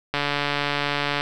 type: click train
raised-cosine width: 0.3 ms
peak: -7 dBFS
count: 155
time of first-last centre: 0.14-1.209 s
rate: 144 Hz
effects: none